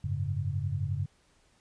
sine chord, F# suspended second, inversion none, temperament equal with one note detuned, 92.5 / 103.83 / 140.2 Hz, F#2 / G#2 / C#3, 0 / 0 / +20 cents, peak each -33 dBFS, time 0.04-1.06 s, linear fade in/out 5 ms, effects pink hiss -66 dBFS RMS until 1.6 s + resampled to 22050 Hz

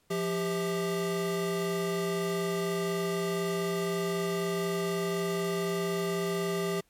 square tone cluster, 173.5 / 397.6 / 648 Hz, F3 / G4 / E5, -11 / +25 / -30 cents, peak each -34 / -31 / -39 dBFS, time 0.1-6.81 s, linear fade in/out 10 ms, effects pink hiss -69 dBFS RMS until 6.89 s + MP3 64 kbps

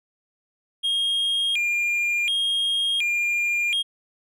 triangle tone with vibrato, 2794 Hz, F7, in tune, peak -19 dBFS, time 0.83-3.83 s, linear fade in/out 20 ms, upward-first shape square, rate 0.69 Hz, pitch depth 260 cents each way, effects none

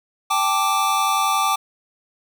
square chord, G suspended second, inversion none, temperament equal with one note detuned, 784 / 874.9 / 1174.7 Hz, G5 / A5 / D6, 0 / -10 / 0 cents, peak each -24 / -25 / -20 dBFS, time 0.3-1.56 s, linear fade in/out 10 ms, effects none

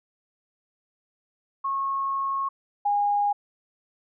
sine tone pair in turn, 1092 / 818.1 Hz, C#6 / G#5, -26 / -26 cents, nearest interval perfect fourth, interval 500 cents, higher first, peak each -24 / -20 dBFS, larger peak second, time 1.64-2.49 / 2.85-3.33 s, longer first, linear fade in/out 10 ms, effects none

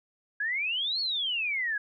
sine exponential two-way sweep, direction up then down, 1632 to 4435 to 1632 Hz, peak -27 dBFS, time 0.4-1.78 s, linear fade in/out 5 ms, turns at 1 s, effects none

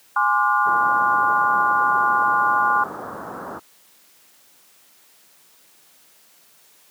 sine chord, D half-diminished seventh, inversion second, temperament equal with one note detuned, 830.6 / 1046.5 / 1174.7 / 1432.9 Hz, Ab5 / C6 / D6 / F6, 0 / 0 / 0 / +44 cents, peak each -22 / -21 / -21 / -21 dBFS, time 0.16-2.84 s, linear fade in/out 5 ms
white low-pass noise, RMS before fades -33 dBFS, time 0.65-3.6 s, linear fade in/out 20 ms, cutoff 1400 Hz, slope 48 dB/octave
effects white hiss -54 dBFS RMS until 6.9 s + high-pass 150 Hz 12 dB/octave

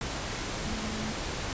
sine tone in noise, 216.7 Hz, A3, 26 cents flat, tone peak -36 dBFS, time 0.66-1.12 s, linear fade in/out 2 ms, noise pink, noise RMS -34 dBFS, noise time 0.01-1.53 s, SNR -5 dB, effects resampled to 16000 Hz

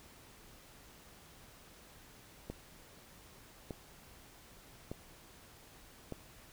click train, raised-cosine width 2 ms, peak -27 dBFS, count 4, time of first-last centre 2.5-6.123 s, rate 0.828 Hz, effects pink hiss -58 dBFS RMS until 6.52 s

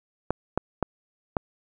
clicks, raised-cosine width 1 ms, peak -9 dBFS, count 4, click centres 0.306 / 0.576 / 0.827 / 1.368 s, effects none

